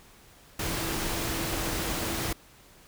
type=tone in noise; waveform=sine; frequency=330 Hz; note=E4; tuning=2 cents sharp; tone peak=-38 dBFS; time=0.59-2.33 s; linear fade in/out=5 ms; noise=pink; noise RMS=-31 dBFS; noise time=0.59-2.33 s; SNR=-10 dB; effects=pink hiss -55 dBFS RMS until 2.87 s